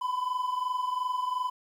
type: tone pair together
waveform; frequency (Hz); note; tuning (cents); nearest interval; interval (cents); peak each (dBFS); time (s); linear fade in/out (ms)
triangle; 1000 / 1022.8; B5 / C6; +21 / -40; unison; 39; -27 / -32; 0.01-1.5; 10
effects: 10-bit